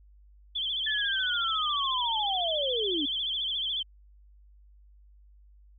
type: tone with vibrato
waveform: sine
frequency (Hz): 3278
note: G#7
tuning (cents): -23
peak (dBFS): -28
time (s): 0.55-3.83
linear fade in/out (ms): 10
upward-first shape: sine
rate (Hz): 14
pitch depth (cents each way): 110
type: linear sweep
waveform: sine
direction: down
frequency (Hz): 1760 to 270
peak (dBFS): -29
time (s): 0.86-3.06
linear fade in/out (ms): 10
effects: added 50 Hz sine -53 dBFS peak until 5.78 s